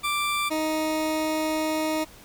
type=tone pair in turn; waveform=20% pulse; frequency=1176 / 312.6 Hz; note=D6 / D#4; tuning=+2 / +8 cents; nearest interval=octave + major seventh; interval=2294 cents; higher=first; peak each=-19 dBFS; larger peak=neither; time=0.03-0.5 / 0.5-2.05 s; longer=second; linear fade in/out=20 ms; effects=pink hiss -49 dBFS RMS until 2.24 s